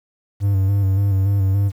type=tone with vibrato; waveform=triangle; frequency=98 Hz; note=G2; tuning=in tune; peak=-12 dBFS; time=0.4-1.72 s; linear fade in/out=50 ms; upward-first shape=square; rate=3.5 Hz; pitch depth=36 cents each way; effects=8-bit